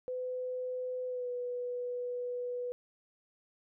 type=tone with pitch glide; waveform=sine; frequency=505 to 491.5 Hz; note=B4 to B4; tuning=+39 to -8 cents; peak=-34 dBFS; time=0.08-2.72 s; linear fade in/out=0 ms; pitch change=-47 cents; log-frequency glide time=1.07-1.29 s; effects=none